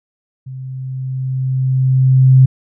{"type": "tone with level ramp", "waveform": "sine", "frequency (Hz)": 130.81, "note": "C3", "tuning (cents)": 0, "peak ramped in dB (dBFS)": [-26, -3], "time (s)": [0.46, 2.46], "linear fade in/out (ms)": 10, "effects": []}